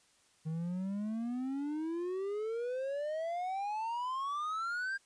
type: exponential sweep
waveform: triangle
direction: up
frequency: 155.56 to 1613 Hz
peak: -32 dBFS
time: 0.45-4.98 s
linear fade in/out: 20 ms
effects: white hiss -68 dBFS RMS until 5.05 s + resampled to 22050 Hz